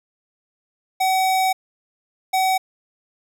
square tone bursts at uneven times, 756 Hz, F#5, 37 cents sharp, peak -17 dBFS, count 2, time 1-1.53 / 2.33-2.58 s, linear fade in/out 10 ms, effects none

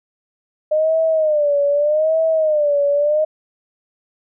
sine tone with vibrato, 607 Hz, D#5, 43 cents flat, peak -13 dBFS, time 0.71-3.25 s, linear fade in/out 10 ms, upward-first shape sine, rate 0.82 Hz, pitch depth 110 cents each way, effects none

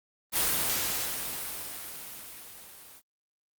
white noise with level ramp, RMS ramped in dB -25 to -51 dBFS, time 0.32-3.02 s, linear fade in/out 50 ms, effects Opus 32 kbps

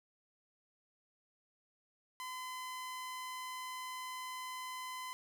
sawtooth tone, 1020 Hz, C6, 44 cents flat, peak -38 dBFS, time 2.2-5.13 s, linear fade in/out 0 ms, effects none

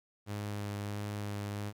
sawtooth tone with vibrato, 102.8 Hz, G#2, 17 cents flat, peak -32 dBFS, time 0.26-1.73 s, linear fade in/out 50 ms, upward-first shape sine, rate 1.5 Hz, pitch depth 12 cents each way, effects 12-bit

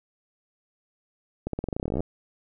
accelerating click train, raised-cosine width 2 ms, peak -15 dBFS, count 19, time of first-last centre 1.47-2.005 s, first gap 63 ms, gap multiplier 0.9, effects none

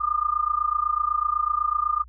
sine tone with amplitude modulation, 1210 Hz, D#6, 49 cents flat, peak -17 dBFS, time 0-2.04 s, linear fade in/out 20 ms, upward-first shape sine, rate 28 Hz, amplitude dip 90%, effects added 60 Hz sine -44 dBFS peak until 2.08 s

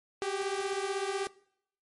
sawtooth beating tone pair, 383.8 / 399.8 Hz, G4 / G4, -37 / +34 cents, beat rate 16 Hz, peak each -30 dBFS, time 0.22-1.27 s, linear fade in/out 0 ms, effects noise-tail reverb RT60 0.7 s tail -22 dB re dry + MP3 48 kbps

